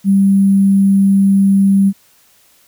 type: tone with sample-and-hold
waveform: sine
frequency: 196 Hz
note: G3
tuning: in tune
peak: -7 dBFS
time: 0.04-1.93 s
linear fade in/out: 50 ms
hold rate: 11025 Hz
effects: white hiss -51 dBFS RMS until 2.67 s